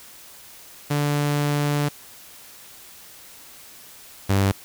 sawtooth tone pair in turn, 145.9 / 98.08 Hz, D3 / G2, -11 / +1 cents, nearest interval perfect fifth, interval 688 cents, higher first, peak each -16 / -13 dBFS, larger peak second, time 0.9-1.89 / 4.29-4.52 s, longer first, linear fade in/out 10 ms, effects white hiss -45 dBFS RMS until 4.64 s

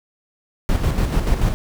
brown noise with tremolo, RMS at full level -17 dBFS, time 0.69-1.54 s, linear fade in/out 0 ms, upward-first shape square, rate 6.9 Hz, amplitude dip 45%, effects none

